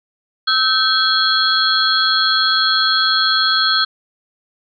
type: tone cluster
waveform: sine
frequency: 1301 / 1543 / 3340 / 4142 / 4320 Hz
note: E6 / G6 / G#7 / C8 / C#8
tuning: -23 / -28 / +9 / -18 / -45 cents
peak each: -19 dBFS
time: 0.47-3.85 s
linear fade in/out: 10 ms
effects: none